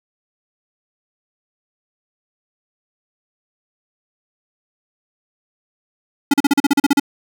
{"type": "tone bursts", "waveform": "square", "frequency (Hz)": 282.7, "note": "C#4", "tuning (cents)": 34, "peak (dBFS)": -10, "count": 11, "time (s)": [6.31, 6.998], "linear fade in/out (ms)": 5, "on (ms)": 28, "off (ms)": 38, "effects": []}